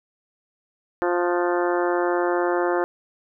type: harmonic tone with a mistuned harmonic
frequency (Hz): 175.9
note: F3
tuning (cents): +13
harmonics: 2 / 3 / 4 / 5 / 6 / 7 / 8 / 9 / 10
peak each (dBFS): -22 / -26 / -28 / -30 / -32 / -33 / -34 / -35 / -36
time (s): 1.02-2.84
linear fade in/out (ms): 0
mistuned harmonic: 9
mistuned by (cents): -43
effects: none